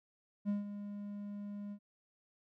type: tone with ADSR envelope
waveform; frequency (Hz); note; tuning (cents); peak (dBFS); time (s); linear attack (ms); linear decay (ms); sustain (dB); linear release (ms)
triangle; 204.2; G#3; -29; -28; 0.45-1.79; 39; 150; -11; 70
effects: none